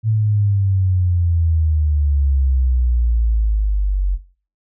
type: exponential sweep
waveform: sine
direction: down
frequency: 111.6 to 45.89 Hz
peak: -13 dBFS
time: 0.03-4.19 s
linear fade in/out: 50 ms
effects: noise-tail reverb RT60 0.4 s tail -19 dB re dry